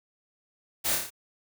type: noise with echo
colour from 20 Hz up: white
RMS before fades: -28 dBFS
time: 0.84-0.96 s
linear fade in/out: 20 ms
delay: 29 ms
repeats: 5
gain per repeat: -3 dB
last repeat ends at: 1.105 s
effects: none